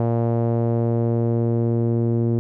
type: tone with low-pass filter sweep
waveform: sawtooth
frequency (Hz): 116.54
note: A#2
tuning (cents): 0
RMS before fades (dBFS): -20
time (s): 0-2.39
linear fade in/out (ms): 0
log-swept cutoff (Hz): 660 to 360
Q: 1.7
effects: none